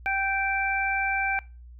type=harmonic tone; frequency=781 Hz; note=G5; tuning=7 cents flat; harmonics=1 / 2 / 3; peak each=-28 / -28 / -28 dBFS; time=0.06-1.39 s; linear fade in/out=0 ms; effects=noise-tail reverb RT60 0.3 s tail -22 dB re dry + added 60 Hz sine -43 dBFS peak until 1.79 s